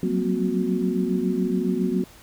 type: tone cluster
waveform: sine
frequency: 183.1 / 190.3 / 231.1 / 256.9 / 365.8 Hz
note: F#3 / F#3 / A#3 / C4 / F#4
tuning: -18 / +49 / -15 / -32 / -20 cents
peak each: -27 dBFS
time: 0.03-2.04 s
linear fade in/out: 2 ms
effects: pink hiss -49 dBFS RMS until 2.22 s